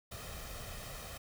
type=noise with comb filter; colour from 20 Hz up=pink; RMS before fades=-45 dBFS; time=0.11-1.18 s; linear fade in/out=10 ms; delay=1.6 ms; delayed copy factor=+0.6; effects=none